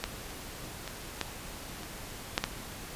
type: clicks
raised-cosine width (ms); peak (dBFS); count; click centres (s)
0.2; -13 / -28 / -19 / -12 / -26 / -8 / -10; 7; 0.04 / 0.306 / 0.877 / 1.213 / 1.833 / 2.379 / 2.44
effects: pink hiss -43 dBFS RMS until 2.95 s + resampled to 32000 Hz